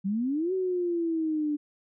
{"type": "exponential two-way sweep", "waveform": "sine", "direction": "up then down", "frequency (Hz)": [186.3, 380, 292.7], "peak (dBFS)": -25, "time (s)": [0.04, 1.57], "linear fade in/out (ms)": 20, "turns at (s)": 0.53, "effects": []}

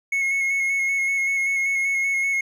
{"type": "tone with vibrato", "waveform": "triangle", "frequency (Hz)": 2182, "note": "C#7", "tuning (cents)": -28, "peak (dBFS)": -18, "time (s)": [0.12, 2.41], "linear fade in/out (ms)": 5, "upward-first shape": "square", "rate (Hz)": 5.2, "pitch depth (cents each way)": 17, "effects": []}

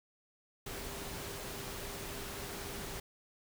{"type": "tone in noise", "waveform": "sine", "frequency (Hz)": 399, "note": "G4", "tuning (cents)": 31, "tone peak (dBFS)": -50, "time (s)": [0.66, 3], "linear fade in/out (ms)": 5, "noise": "pink", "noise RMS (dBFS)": -43, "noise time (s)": [0.66, 3], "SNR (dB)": -10, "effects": []}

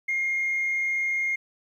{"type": "tone with frequency modulation", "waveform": "sine", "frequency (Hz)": 2131, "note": "C7", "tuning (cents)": 31, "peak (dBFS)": -22, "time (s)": [0.08, 1.36], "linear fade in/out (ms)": 10, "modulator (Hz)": 33.6, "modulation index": 0.42, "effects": ["tanh soft clip ceiling -20 dBFS", "10-bit"]}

